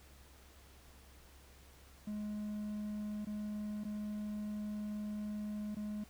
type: tone with dropouts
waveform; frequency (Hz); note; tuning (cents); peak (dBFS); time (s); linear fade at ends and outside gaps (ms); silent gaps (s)
triangle; 210; G#3; +19; -36; 2.07-6.04; 5; 3.249-3.269 / 3.838-3.85 / 5.748-5.766
effects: added 67 Hz sine -59 dBFS peak until 6.09 s + pink hiss -62 dBFS RMS until 6.09 s